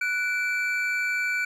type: tone pair together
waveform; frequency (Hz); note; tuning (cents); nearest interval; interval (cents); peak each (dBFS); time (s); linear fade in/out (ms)
triangle; 1480 / 2328; F#6 / D7; 0 / -16; minor sixth; 784; -25; 0.01-1.45; 5
effects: none